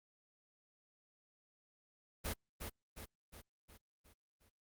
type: noise with echo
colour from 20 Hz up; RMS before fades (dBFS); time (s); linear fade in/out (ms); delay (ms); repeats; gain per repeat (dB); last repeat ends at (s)
pink; -39; 2.24-2.34; 20; 360; 6; -5; 4.5
effects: Opus 32 kbps